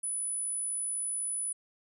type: tone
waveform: sine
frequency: 9956 Hz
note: D#9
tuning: in tune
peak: -31 dBFS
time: 0.03-1.53 s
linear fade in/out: 10 ms
effects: none